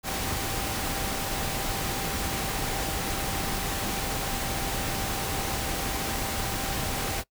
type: tone in noise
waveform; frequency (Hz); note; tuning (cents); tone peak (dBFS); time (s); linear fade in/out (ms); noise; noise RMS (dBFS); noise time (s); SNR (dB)
sine; 784; G5; 0; -38; 0.03-7.24; 50; pink; -30; 0.03-7.24; -11
effects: noise-tail reverb RT60 0.1 s tail -21 dB re dry